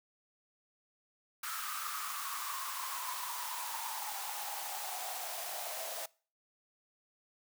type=noise with high-pass filter sweep; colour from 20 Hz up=white; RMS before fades=-40 dBFS; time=1.43-6.06 s; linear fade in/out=5 ms; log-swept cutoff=1300 to 640 Hz; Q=7.8; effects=noise-tail reverb RT60 0.4 s tail -23 dB re dry